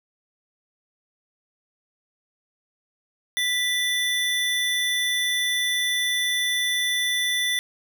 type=tone pair together; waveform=square; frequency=1972 / 3514 Hz; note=B6 / A7; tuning=-3 / -3 cents; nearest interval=minor seventh; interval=1000 cents; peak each=-25 dBFS; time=3.37-7.59 s; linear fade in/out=0 ms; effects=9-bit